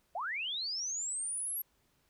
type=linear sweep; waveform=sine; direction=up; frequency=622.3 to 11710 Hz; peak=-34 dBFS; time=0.15-1.62 s; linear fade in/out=5 ms; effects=pink hiss -73 dBFS RMS until 2.09 s